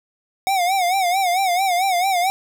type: tone with vibrato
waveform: square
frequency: 740 Hz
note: F#5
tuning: in tune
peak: -17 dBFS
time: 0.47-2.3 s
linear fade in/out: 0 ms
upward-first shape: sine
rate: 4.5 Hz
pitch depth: 110 cents each way
effects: none